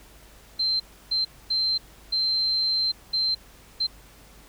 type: tone bursts at uneven times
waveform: sine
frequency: 4123 Hz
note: C8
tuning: 26 cents flat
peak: -21 dBFS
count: 6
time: 0.59-0.8 / 1.11-1.25 / 1.5-1.78 / 2.12-2.92 / 3.13-3.35 / 3.8-3.87 s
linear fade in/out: 10 ms
effects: added 50 Hz sine -53 dBFS peak until 4.48 s + pink hiss -52 dBFS RMS until 4.48 s